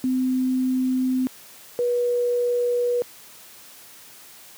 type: tone pair in turn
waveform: sine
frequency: 257.1 / 485.3 Hz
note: C4 / B4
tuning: -30 / -30 cents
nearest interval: major seventh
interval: 1100 cents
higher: second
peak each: -19 dBFS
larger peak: neither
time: 0.04-1.27 / 1.79-3.02 s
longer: neither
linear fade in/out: 0 ms
effects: white hiss -46 dBFS RMS until 4.57 s + high-pass 100 Hz 12 dB/octave